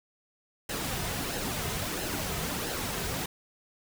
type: noise with flanger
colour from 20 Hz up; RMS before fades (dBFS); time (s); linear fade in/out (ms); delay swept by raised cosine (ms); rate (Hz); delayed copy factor
pink; -33; 0.69-3.26; 5; 0.85 to 3.65; 1.5; -0.5
effects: none